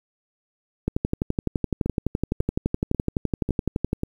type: two click trains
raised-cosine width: 3 ms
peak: -9 / -12 dBFS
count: 37 / 5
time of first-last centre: 0.88-3.931 / 1.86-4.034 s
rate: 11.8 / 1.84 Hz
effects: 8-bit